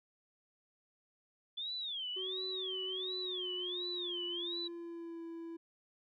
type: tone with vibrato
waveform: sine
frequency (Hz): 3430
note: A7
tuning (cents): -45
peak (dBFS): -37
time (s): 1.57-4.68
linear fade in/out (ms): 10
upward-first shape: sine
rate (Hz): 1.4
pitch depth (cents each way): 260
type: tone with pitch glide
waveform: triangle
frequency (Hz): 375.5 to 332.6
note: F#4 to E4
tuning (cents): +26 to +16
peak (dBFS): -40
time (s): 2.16-5.57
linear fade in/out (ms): 10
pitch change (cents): -210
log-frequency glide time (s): 2.89-5.23
effects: MP3 96 kbps